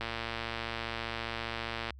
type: click train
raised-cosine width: 0.3 ms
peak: -19 dBFS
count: 219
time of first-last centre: 0.01-1.906 s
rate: 115 Hz
effects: added 67 Hz sine -47 dBFS peak until 1.99 s